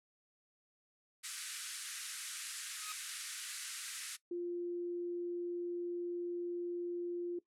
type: band-pass noise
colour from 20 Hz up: white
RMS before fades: -45 dBFS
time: 1.23-4.17 s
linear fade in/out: 20 ms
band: 1300 to 11000 Hz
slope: 48 dB/octave
type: tone with exponential growth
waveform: sawtooth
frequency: 1257 Hz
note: D#6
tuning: 17 cents sharp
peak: -38 dBFS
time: 2.66-2.92 s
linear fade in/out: 1 ms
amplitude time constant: 56 ms
type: tone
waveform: sine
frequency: 349.2 Hz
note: F4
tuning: in tune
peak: -36 dBFS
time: 4.31-7.39 s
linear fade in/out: 5 ms
effects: noise-tail reverb RT60 0.1 s tail -18 dB re dry